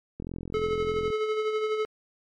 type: click train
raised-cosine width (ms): 3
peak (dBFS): -23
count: 40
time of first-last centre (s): 0.2-1.103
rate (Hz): 43.2
type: tone with tremolo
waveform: square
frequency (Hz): 431.4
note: A4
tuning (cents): -34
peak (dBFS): -24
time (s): 0.54-1.85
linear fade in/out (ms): 0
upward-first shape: sine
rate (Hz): 12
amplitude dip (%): 45
effects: low-pass 3000 Hz 12 dB/octave + MP3 64 kbps